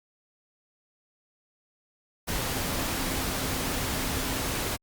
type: tone in noise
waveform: sine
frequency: 261.6 Hz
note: C4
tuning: in tune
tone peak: -39 dBFS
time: 2.51-4.58 s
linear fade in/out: 20 ms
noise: pink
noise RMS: -30 dBFS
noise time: 2.27-4.77 s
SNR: -12 dB
effects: Opus 48 kbps